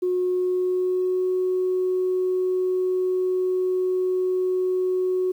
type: tone with pitch glide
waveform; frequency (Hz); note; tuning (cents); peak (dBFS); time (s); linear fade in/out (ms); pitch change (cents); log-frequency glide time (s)
sine; 363 to 368.7; F#4 to F#4; -33 to -6; -19; 0.02-5.32; 10; +27; 0.15-1.27
effects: tanh soft clip ceiling -15 dBFS + 9-bit